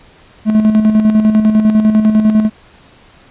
triangle tone with tremolo, 215.8 Hz, A3, 33 cents flat, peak -3 dBFS, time 0.45-2.5 s, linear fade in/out 50 ms, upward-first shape square, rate 10 Hz, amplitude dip 50%, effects pink hiss -44 dBFS RMS until 3.3 s + resampled to 8000 Hz

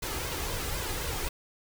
pink noise with flanger, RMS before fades -33 dBFS, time 0.02-1.29 s, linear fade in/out 10 ms, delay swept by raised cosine 1.9 to 2.47 ms, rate 3.9 Hz, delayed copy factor +0.55, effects none

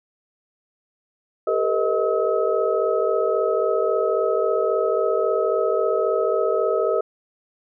sine tone cluster, 396.7 / 451.5 / 495.2 / 628 / 1282 Hz, G4 / A4 / B4 / D#5 / E6, +21 / +45 / +5 / +16 / -49 cents, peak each -24 / -23 / -26 / -23 / -28 dBFS, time 1.47-7.01 s, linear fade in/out 5 ms, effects none

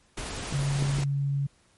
pink noise, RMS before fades -35 dBFS, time 0.17-1.04 s, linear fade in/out 5 ms
clicks, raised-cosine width 3 ms, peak -20 dBFS, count 3, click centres 0.526 / 0.824 / 0.985 s
sine tone, 140 Hz, C#3, 18 cents sharp, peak -24 dBFS, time 0.53-1.47 s, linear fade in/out 10 ms
effects pink hiss -63 dBFS RMS until 1.77 s + MP3 48 kbps

